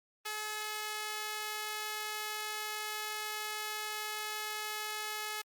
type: tone with high-pass filter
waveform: sawtooth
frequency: 426.4 Hz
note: G#4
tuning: 46 cents sharp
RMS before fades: -39 dBFS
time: 0.25-5.42 s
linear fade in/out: 10 ms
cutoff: 1200 Hz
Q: 0.61
effects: Opus 24 kbps